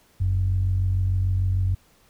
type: tone pair together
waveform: sine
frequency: 46.75 / 93.5 Hz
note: F#1 / F#2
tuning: +19 / +19 cents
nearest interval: octave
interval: 1200 cents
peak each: -25 / -19 dBFS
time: 0.2-1.75 s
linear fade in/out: 10 ms
effects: tanh soft clip ceiling -14 dBFS + pink hiss -59 dBFS RMS until 2.09 s